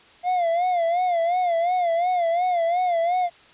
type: tone with vibrato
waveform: triangle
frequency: 698.5 Hz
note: F5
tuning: in tune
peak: -17 dBFS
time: 0.23-3.3 s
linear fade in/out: 50 ms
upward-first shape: sine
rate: 2.8 Hz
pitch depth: 91 cents each way
effects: white hiss -51 dBFS RMS until 3.53 s + resampled to 8000 Hz